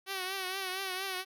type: tone with vibrato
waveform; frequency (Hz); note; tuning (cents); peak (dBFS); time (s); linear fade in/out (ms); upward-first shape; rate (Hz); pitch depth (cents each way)
5% pulse; 378.5; F#4; +39; -23; 0.06-1.25; 50; triangle; 4.3; 70
effects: none